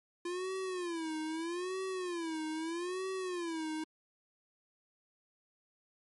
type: tone with vibrato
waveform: square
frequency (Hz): 344.3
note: F4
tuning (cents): -25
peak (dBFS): -36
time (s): 0.25-3.84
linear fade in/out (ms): 5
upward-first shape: sine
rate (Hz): 0.79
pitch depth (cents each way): 170
effects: MP3 48 kbps